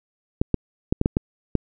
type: clicks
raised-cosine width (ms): 3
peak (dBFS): -5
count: 7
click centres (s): 0.415 / 0.543 / 0.925 / 1.014 / 1.059 / 1.169 / 1.553
effects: none